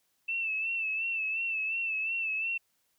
sine tone with vibrato, 2651 Hz, E7, 9 cents sharp, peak -29 dBFS, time 0.28-2.58 s, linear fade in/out 10 ms, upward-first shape sine, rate 2.8 Hz, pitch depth 51 cents each way, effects white hiss -74 dBFS RMS until 2.98 s

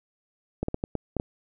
clicks, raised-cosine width 2 ms, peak -14 dBFS, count 7, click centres 0.63 / 0.684 / 0.744 / 0.839 / 0.953 / 1.167 / 1.199 s, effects none

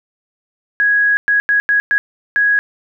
sine tone bursts at uneven times, 1661.2 Hz, G#6, in tune, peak -10 dBFS, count 6, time 0.8-1.17 / 1.28-1.4 / 1.49-1.6 / 1.69-1.8 / 1.91-1.98 / 2.36-2.59 s, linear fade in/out 0 ms, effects none

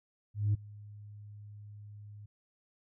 sine tone with ADSR envelope, 103.83 Hz, G#2, in tune, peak -22 dBFS, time 0.34-2.26 s, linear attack 200 ms, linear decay 14 ms, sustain -24 dB, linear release 7 ms, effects tanh soft clip ceiling -23 dBFS

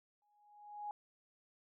sine tone with exponential growth, 830.6 Hz, G#5, in tune, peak -38 dBFS, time 0.22-0.91 s, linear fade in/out 1 ms, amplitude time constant 150 ms, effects none

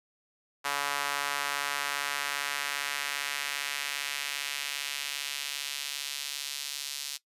sawtooth tone with high-pass filter sweep, 142.5 Hz, C#3, 48 cents sharp, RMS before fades -34 dBFS, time 0.64-7.18 s, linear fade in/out 20 ms, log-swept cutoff 1100 to 4200 Hz, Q 1.2, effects noise-tail reverb RT60 0.1 s tail -19 dB re dry + resampled to 32000 Hz

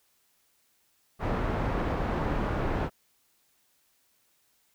pink low-pass noise, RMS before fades -29 dBFS, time 1.19-2.9 s, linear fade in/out 50 ms, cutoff 1300 Hz, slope 12 dB/octave, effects white hiss -69 dBFS RMS until 4.74 s

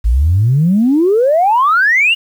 sine exponential sweep, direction up, 51.91 to 2921 Hz, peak -7 dBFS, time 0.04-2.15 s, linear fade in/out 20 ms, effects tanh soft clip ceiling -3 dBFS + 7-bit

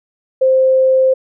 sine tone, 523.3 Hz, C5, in tune, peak -8 dBFS, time 0.41-1.14 s, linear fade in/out 10 ms, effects none

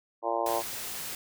harmonic tone, 115.3 Hz, A#2, 19 cents flat, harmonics 3 / 4 / 5 / 6 / 7 / 8 / 9, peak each -36 / -36 / -32 / -33 / -34 / -34 / -36 dBFS, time 0.22-0.63 s, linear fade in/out 50 ms
white noise, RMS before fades -37 dBFS, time 0.46-1.15 s, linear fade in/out 2 ms
effects none

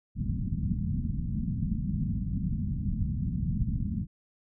white low-pass noise, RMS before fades -30 dBFS, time 0.15-4.07 s, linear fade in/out 50 ms, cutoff 220 Hz, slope 48 dB/octave, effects none

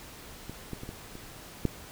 clicks, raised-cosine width 3 ms, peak -25 / -22 / -27 / -26 / -29 / -12 dBFS, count 6, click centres 0.496 / 0.733 / 0.834 / 0.891 / 1.154 / 1.653 s, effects pink hiss -47 dBFS RMS until 1.91 s

